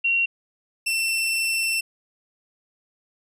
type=tone pair in turn; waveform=sine / sawtooth; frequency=2744 / 2689 Hz; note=F7 / E7; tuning=-31 / +34 cents; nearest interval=unison; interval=35 cents; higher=first; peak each=-18 dBFS; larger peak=neither; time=0.04-0.26 / 0.86-1.81 s; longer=second; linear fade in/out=10 ms; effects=resampled to 32000 Hz